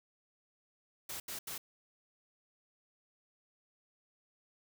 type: noise bursts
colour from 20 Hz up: white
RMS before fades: -42 dBFS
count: 3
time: 1.09-1.58 s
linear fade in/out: 5 ms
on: 110 ms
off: 80 ms
effects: none